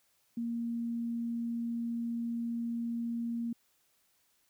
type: tone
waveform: sine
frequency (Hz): 233.7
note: A#3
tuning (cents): +5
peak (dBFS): -32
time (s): 0.37-3.53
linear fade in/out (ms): 5
effects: white hiss -72 dBFS RMS until 4.49 s